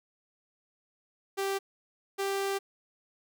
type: tone pair in turn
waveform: sawtooth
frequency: 391.5 / 393.1 Hz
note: G4 / G4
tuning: -2 / +5 cents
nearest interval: unison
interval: 7 cents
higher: second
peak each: -25 dBFS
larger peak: neither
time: 1.37-1.59 / 2.18-2.59 s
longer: second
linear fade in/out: 20 ms
effects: none